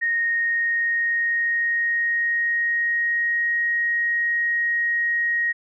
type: tone with pitch glide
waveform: sine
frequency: 1859 to 1880.6 Hz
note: A#6 to A#6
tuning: -5 to +15 cents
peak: -19 dBFS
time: 0.01-5.53 s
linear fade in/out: 20 ms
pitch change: +20 cents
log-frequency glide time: 0.27-3.59 s
effects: none